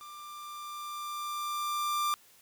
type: tone with level ramp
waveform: 45% pulse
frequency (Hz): 1186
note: D6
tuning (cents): +17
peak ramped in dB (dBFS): -45 to -27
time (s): 0.01-2.14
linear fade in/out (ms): 0
effects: white hiss -60 dBFS RMS until 2.41 s